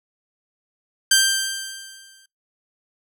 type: tone with exponential decay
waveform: 10% pulse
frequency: 1574 Hz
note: G6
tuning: 7 cents sharp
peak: -3 dBFS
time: 1.11-2.26 s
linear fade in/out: 5 ms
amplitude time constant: 250 ms
effects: noise-tail reverb RT60 0.2 s tail -25 dB re dry